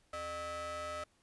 45% pulse ring-modulated tone, 342.9 Hz, F4, 32 cents flat, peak -36 dBFS, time 0.13-1.04 s, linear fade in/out 5 ms, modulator 950 Hz, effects pink hiss -72 dBFS RMS until 1.22 s + resampled to 24000 Hz

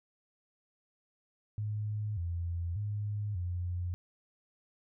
sine tone with pitch steps, 105.8 / 85.7 / 104 / 88.7 Hz, G#2 / F2 / G#2 / F2, +33 / -32 / +3 / +27 cents, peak -32 dBFS, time 1.58-3.94 s, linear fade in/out 0 ms, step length 590 ms, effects none

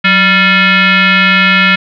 sine tone with frequency modulation, 185 Hz, F#3, in tune, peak -5 dBFS, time 0.04-1.76 s, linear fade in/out 10 ms, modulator 783 Hz, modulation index 3.6, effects none

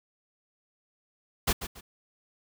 pink noise with echo, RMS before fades -25 dBFS, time 1.47-1.53 s, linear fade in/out 10 ms, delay 140 ms, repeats 2, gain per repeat -11 dB, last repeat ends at 1.81 s, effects none

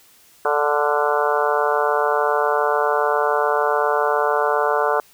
harmonic tone with a mistuned harmonic, 147.1 Hz, D3, 3 cents sharp, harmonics 3 / 4 / 5 / 6 / 7 / 8 / 9 / 10, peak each -22 / -23 / -24 / -25 / -25 / -26 / -27 / -27 dBFS, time 0.45-5 s, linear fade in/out 2 ms, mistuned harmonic 9, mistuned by +39 cents, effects white hiss -52 dBFS RMS until 5.13 s

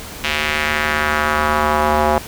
square tone with band-pass filter sweep, 75.6 Hz, D#2, 49 cents flat, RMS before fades -17 dBFS, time 0.24-2.18 s, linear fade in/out 0 ms, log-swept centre 2700 to 780 Hz, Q 1.8, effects pink hiss -32 dBFS RMS until 2.27 s

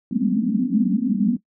pink band-pass noise, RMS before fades -20 dBFS, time 0.11-1.37 s, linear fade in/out 5 ms, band 190 to 270 Hz, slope 96 dB/octave, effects noise-tail reverb RT60 0.1 s tail -18 dB re dry

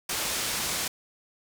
white low-pass noise, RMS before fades -30 dBFS, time 0.09-0.88 s, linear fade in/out 5 ms, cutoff 9100 Hz, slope 12 dB/octave, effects none

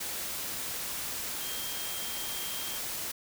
sine tone in noise, 3200 Hz, G7, 35 cents sharp, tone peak -42 dBFS, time 1.4-2.79 s, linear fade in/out 10 ms, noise white, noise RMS -36 dBFS, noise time 0-3.12 s, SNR -9 dB, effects none

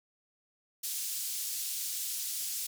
white band-pass noise, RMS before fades -36 dBFS, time 0.83-2.67 s, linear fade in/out 10 ms, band 4600 to 14000 Hz, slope 12 dB/octave, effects none

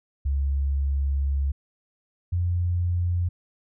sine tone pair in turn, 69.3 / 87.87 Hz, C#2 / F2, 0 / +11 cents, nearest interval major third, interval 411 cents, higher second, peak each -21 dBFS, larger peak neither, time 0.25-1.52 / 2.32-3.29 s, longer first, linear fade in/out 10 ms, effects none

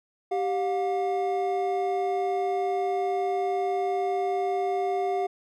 triangle tone pair together, 390.3 / 715 Hz, G4 / F5, -8 / +41 cents, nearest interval minor seventh, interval 1049 cents, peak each -25 dBFS, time 0.31-5.27 s, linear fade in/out 10 ms, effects none

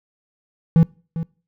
triangle tone with echo, 164.7 Hz, E3, 1 cent flat, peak -7 dBFS, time 0.76-0.83 s, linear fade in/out 0 ms, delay 400 ms, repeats 1, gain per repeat -13 dB, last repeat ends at 1.23 s, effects noise-tail reverb RT60 0.4 s tail -24 dB re dry

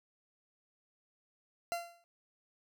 40% pulse tone with exponential decay, 687 Hz, F5, 29 cents flat, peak -30 dBFS, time 1.72-2.04 s, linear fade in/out 0 ms, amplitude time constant 69 ms, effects none

